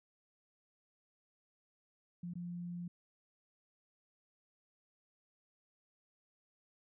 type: tone with dropouts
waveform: sine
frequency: 174.61 Hz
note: F3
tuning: in tune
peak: -40 dBFS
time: 2.23-2.88 s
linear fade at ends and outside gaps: 5 ms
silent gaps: 2.337-2.354 s
effects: none